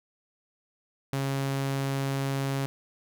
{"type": "tone", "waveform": "sawtooth", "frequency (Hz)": 136.8, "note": "C#3", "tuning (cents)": -23, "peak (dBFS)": -23, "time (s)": [1.13, 2.66], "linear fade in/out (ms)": 0, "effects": []}